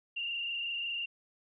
sine tone with frequency modulation, 2794 Hz, F7, in tune, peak -33 dBFS, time 0.16-1.06 s, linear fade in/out 10 ms, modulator 25.4 Hz, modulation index 2.5, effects none

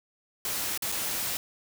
white noise with dropouts, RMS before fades -31 dBFS, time 0.45-1.37 s, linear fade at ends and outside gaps 1 ms, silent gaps 0.776-0.822 / 0.918-0.922 s, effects none

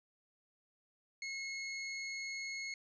sawtooth tone, 2171 Hz, C#7, 37 cents flat, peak -36 dBFS, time 1.22-2.74 s, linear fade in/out 2 ms, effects resampled to 16000 Hz

